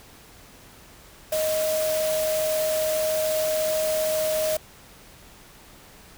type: tone in noise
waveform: sine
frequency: 625 Hz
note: D#5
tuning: 8 cents sharp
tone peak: -22 dBFS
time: 1.32-4.57 s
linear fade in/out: 5 ms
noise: white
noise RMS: -31 dBFS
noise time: 1.32-4.57 s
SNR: +6 dB
effects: pink hiss -49 dBFS RMS until 6.17 s